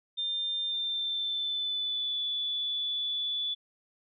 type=tone with pitch glide; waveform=sine; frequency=3600 to 3457 Hz; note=A7 to A7; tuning=+39 to -31 cents; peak=-29 dBFS; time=0.17-3.55 s; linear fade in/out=20 ms; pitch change=-70 cents; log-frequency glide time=0.68-2.21 s; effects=none